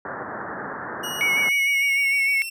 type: low-pass noise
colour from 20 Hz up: white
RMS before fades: -32 dBFS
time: 0.05-1.49 s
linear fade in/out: 2 ms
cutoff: 1800 Hz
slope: 96 dB/octave
type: tone with pitch glide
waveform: sawtooth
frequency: 2900 to 2706 Hz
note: F#7 to E7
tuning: -35 to +45 cents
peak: -26 dBFS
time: 1.03-2.5 s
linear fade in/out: 10 ms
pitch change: -120 cents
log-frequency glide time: 1.63-2.28 s
type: tone with vibrato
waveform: sine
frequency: 2217 Hz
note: C#7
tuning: in tune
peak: -18 dBFS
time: 1.21-2.42 s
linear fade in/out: 0 ms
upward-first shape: sine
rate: 6.6 Hz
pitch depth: 32 cents each way
effects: high-pass 150 Hz 12 dB/octave